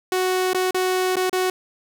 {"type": "tone with dropouts", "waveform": "sawtooth", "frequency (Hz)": 370, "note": "F#4", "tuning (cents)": 0, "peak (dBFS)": -15, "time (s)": [0.12, 1.5], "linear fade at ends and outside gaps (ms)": 2, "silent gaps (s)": [[0.533, 0.546], [0.709, 0.745], [1.157, 1.167], [1.296, 1.329]], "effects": ["9-bit"]}